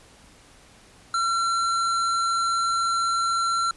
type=tone with hard clipping; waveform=sine; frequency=1359 Hz; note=F6; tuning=48 cents flat; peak=-23 dBFS; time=1.14-3.71 s; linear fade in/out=2 ms; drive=15 dB; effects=pink hiss -52 dBFS RMS until 3.76 s + resampled to 24000 Hz